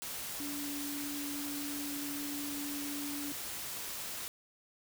sine tone in noise, 287.5 Hz, D4, 37 cents flat, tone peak -39 dBFS, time 0.4-3.32 s, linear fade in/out 0 ms, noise white, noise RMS -41 dBFS, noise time 0.02-4.28 s, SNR -1 dB, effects none

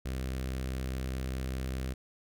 sawtooth tone with notch filter, 64.9 Hz, C2, 13 cents flat, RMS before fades -35 dBFS, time 0.05-1.94 s, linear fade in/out 10 ms, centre 900 Hz, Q 1.6, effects none

